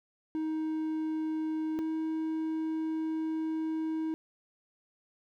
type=tone pair in turn; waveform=triangle; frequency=314.4 / 317.9 Hz; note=D#4 / D#4; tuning=+18 / +37 cents; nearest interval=unison; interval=19 cents; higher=second; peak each=-28 dBFS; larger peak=neither; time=0.35-1.79 / 1.79-4.14 s; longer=second; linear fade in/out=0 ms; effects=none